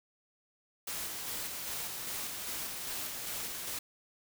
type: noise with tremolo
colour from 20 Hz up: white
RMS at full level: -38 dBFS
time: 0.87-3.79 s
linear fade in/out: 5 ms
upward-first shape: square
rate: 2.5 Hz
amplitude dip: 25%
effects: none